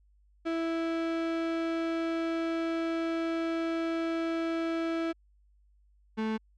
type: tone pair in turn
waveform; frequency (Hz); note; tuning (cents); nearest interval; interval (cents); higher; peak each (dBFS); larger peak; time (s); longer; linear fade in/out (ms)
35% pulse; 329.6 / 219.4; E4 / A3; 0 / -5; perfect fifth; 705; first; -27; neither; 0.45-5.13 / 6.17-6.38; first; 20
effects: added 50 Hz sine -61 dBFS peak until 6.57 s + low-pass 3000 Hz 12 dB/octave